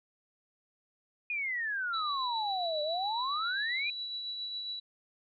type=exponential two-way sweep; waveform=sine; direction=down then up; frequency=2489 to 587.3 to 2489 Hz; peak=-31 dBFS; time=1.3-3.9 s; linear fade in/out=2 ms; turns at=2.82 s
type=tone with tremolo; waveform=sine; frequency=3933 Hz; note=B7; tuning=8 cents flat; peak=-34 dBFS; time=1.93-4.8 s; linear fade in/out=10 ms; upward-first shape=triangle; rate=7.3 Hz; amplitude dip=35%
effects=none